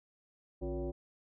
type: tone with frequency modulation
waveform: sine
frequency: 149.4 Hz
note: D3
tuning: 30 cents sharp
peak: -34 dBFS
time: 0.61-0.92 s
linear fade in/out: 20 ms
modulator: 207 Hz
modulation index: 1.9
effects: none